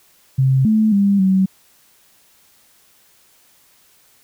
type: tone with pitch steps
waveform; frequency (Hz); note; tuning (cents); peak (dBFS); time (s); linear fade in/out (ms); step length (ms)
sine; 132.6 / 217.4 / 199.7 / 189.8; C3 / A3 / G3 / F#3; +23 / -21 / +32 / +44; -11; 0.38-1.46; 10; 270
effects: white hiss -54 dBFS RMS until 4.23 s